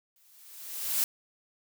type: noise with exponential growth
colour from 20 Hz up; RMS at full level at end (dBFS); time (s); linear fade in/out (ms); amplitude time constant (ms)
blue; -25; 0.16-1.04; 1; 190
effects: none